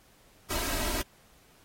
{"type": "noise with comb filter", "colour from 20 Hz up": "pink", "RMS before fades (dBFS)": -31, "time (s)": [0.5, 1.02], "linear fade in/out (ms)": 5, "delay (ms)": 3.1, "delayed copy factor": 0.8, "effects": ["pink hiss -61 dBFS RMS until 1.64 s", "AAC 48 kbps"]}